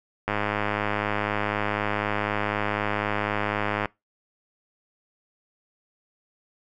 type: click train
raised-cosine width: 0.5 ms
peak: -10 dBFS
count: 373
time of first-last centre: 0.28-3.857 s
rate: 104 Hz
effects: noise-tail reverb RT60 0.2 s tail -23 dB re dry